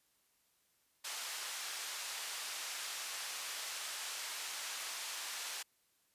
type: band-pass noise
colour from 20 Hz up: white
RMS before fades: -43 dBFS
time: 1.04-5.63 s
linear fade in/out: 10 ms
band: 820 to 7500 Hz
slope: 12 dB/octave
effects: white hiss -75 dBFS RMS until 6.14 s + resampled to 32000 Hz